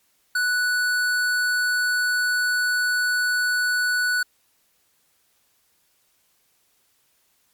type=tone with hard clipping; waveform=sine; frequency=1480 Hz; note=F#6; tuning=in tune; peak=-21 dBFS; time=0.35-4.23 s; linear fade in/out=5 ms; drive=15 dB; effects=white hiss -65 dBFS RMS until 7.53 s + MP3 96 kbps